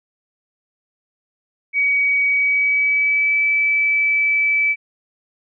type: tone with pitch glide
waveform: sine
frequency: 2262 to 2306 Hz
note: C#7 to D7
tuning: +34 to -32 cents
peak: -14 dBFS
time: 1.73-4.76 s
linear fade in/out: 50 ms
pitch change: +34 cents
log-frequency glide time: 2.28-3.41 s
effects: none